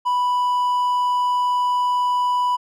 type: tone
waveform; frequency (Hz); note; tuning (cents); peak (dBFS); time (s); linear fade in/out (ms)
triangle; 987.8; B5; 0; -15; 0.05-2.57; 20
effects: none